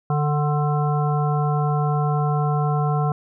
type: harmonic tone with a mistuned harmonic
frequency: 148 Hz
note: D3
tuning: 14 cents sharp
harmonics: 1 / 3 / 5 / 7 / 9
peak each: -19 / -29 / -26 / -30 / -32 dBFS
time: 0.1-3.12 s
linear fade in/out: 2 ms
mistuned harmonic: 7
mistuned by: +26 cents
effects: none